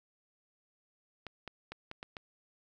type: clicks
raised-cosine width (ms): 0.3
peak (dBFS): -26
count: 6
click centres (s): 1.267 / 1.477 / 1.72 / 1.914 / 2.029 / 2.168
effects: none

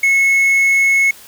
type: tone with quantisation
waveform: triangle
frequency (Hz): 2188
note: C#7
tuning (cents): -23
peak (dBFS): -8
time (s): 0.03-1.11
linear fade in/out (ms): 5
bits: 6
effects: white hiss -40 dBFS RMS until 1.27 s

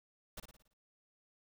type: noise with echo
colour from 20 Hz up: pink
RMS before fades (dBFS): -45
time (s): 0.37-0.4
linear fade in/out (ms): 5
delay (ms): 56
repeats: 6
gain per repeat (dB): -6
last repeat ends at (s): 0.736
effects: none

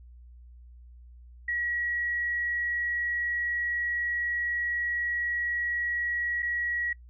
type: tone with dropouts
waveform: sine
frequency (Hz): 1916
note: A#6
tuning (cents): +47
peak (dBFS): -27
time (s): 1.48-6.93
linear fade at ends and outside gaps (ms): 5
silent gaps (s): 6.423-6.427
effects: noise-tail reverb RT60 0.1 s tail -23 dB re dry + added 60 Hz sine -47 dBFS peak until 7.09 s

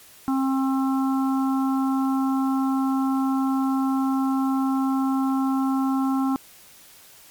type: harmonic tone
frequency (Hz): 267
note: C4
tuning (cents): +35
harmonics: 1 / 3 / 4 / 5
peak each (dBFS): -20 / -30 / -32 / -34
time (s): 0.28-6.36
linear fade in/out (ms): 0
effects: white hiss -49 dBFS RMS until 7.3 s + MP3 96 kbps

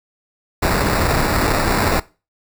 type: noise with sample-and-hold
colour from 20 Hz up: pink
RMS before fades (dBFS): -17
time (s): 0.62-2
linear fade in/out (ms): 10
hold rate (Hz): 3150
effects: noise-tail reverb RT60 0.3 s tail -20 dB re dry

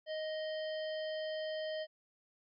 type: harmonic tone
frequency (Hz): 624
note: D#5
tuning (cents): +5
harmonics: 1 / 3 / 5 / 7 / 8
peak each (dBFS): -37 / -48 / -48 / -55 / -55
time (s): 0.06-1.87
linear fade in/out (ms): 50
effects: none

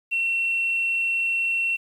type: tone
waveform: sine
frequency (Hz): 2716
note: F7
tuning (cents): -49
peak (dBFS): -20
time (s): 0.11-1.77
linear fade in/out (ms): 20
effects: tanh soft clip ceiling -16 dBFS + 9-bit

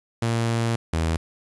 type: tone pair in turn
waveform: sawtooth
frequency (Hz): 115.5 / 81.36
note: A#2 / E2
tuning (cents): -16 / -22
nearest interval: tritone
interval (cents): 606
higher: first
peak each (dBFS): -17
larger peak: neither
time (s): 0.22-0.76 / 0.93-1.17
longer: first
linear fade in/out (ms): 5
effects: resampled to 24000 Hz + 8-bit

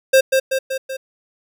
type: tone with echo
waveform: square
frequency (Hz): 530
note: C5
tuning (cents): +22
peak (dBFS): -9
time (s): 0.13-0.21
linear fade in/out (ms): 10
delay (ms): 190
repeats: 4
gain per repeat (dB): -4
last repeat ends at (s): 0.97
effects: none

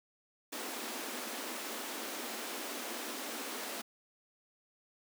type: high-pass noise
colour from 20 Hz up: pink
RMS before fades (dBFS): -41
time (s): 0.52-3.82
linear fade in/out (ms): 10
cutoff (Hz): 220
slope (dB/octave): 96
effects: none

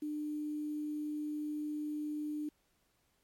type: tone with quantisation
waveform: sine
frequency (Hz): 300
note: D4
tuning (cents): +37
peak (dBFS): -35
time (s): 0.02-2.49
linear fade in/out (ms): 5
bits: 10
effects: pink hiss -75 dBFS RMS until 3.23 s + MP3 64 kbps

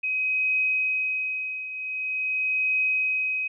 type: tone with tremolo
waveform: sine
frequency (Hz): 2527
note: D#7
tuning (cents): +26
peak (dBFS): -20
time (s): 0.03-3.48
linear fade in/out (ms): 10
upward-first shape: triangle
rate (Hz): 0.45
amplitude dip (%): 75
effects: none

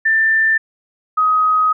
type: tone pair in turn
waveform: sine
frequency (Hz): 1781 / 1259.4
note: A6 / D#6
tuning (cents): +21 / +21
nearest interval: tritone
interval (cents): 600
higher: first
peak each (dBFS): -11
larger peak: neither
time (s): 0.05-0.58 / 1.17-1.73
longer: second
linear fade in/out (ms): 10
effects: none

